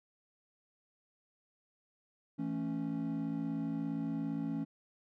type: chord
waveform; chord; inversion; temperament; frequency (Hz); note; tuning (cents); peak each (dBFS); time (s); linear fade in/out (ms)
triangle; A major; second; equal; 164.81 / 220 / 277.2; E3 / A3 / C#4; 0 / 0 / 0; -37 / -37 / -34; 2.38-4.65; 20
effects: tanh soft clip ceiling -25 dBFS